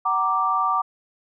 sine chord, Gb augmented, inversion none, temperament equal with one note detuned, 754.7 / 932.3 / 1174.7 Hz, Gb5 / Bb5 / D6, +34 / 0 / 0 cents, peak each -26 / -26 / -20 dBFS, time 0.05-0.82 s, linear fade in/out 10 ms, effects none

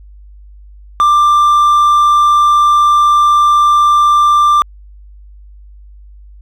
triangle tone, 1184 Hz, D6, 14 cents sharp, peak -4 dBFS, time 1-4.62 s, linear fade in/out 0 ms, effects added 50 Hz sine -34 dBFS peak until 6.41 s

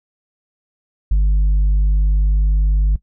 sine tone with tanh clipping, 50.1 Hz, G1, 38 cents sharp, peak -12 dBFS, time 1.11-2.96 s, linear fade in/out 5 ms, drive 3 dB, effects noise-tail reverb RT60 0.1 s tail -18 dB re dry

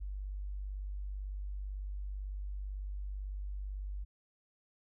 sine tone, 49 Hz, G1, in tune, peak -37 dBFS, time 0-4.05 s, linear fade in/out 20 ms, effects none

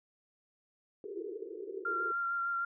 white band-pass noise, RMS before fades -42 dBFS, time 1.04-2.12 s, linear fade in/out 2 ms, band 340 to 450 Hz, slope 96 dB/octave
sine tone with vibrato, 1382 Hz, F6, 19 cents flat, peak -31 dBFS, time 1.85-2.65 s, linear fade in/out 5 ms, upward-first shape triangle, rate 6.6 Hz, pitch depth 19 cents each way
effects none

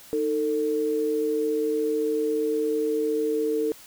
sine tone pair together, 310.2 / 447.7 Hz, D#4 / A4, -5 / +30 cents, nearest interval tritone, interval 635 cents, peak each -28 / -23 dBFS, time 0.13-3.72 s, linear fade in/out 0 ms, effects white hiss -48 dBFS RMS until 3.86 s

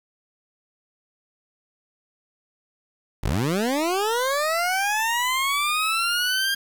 20% pulse linear sweep, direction up, 34.35 to 1614 Hz, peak -16 dBFS, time 3.23-6.55 s, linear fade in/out 10 ms, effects 7-bit

